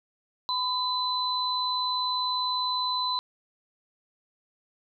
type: tone pair together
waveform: sine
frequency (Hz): 1005 / 4020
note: B5 / B7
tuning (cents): +30 / +30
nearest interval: 2 octaves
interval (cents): 2400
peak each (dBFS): -28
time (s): 0.49-3.19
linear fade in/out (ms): 0
effects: none